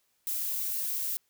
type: noise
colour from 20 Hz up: violet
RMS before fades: -32 dBFS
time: 0.27-1.17 s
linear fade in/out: 0 ms
effects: white hiss -73 dBFS RMS until 1.29 s